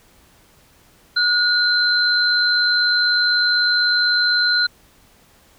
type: tone pair together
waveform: sine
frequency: 1448 / 4096 Hz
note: F#6 / C8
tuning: -38 / -38 cents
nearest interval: octave + tritone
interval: 1800 cents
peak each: -17 dBFS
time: 1.16-4.67 s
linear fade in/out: 10 ms
effects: pink hiss -53 dBFS RMS until 5.58 s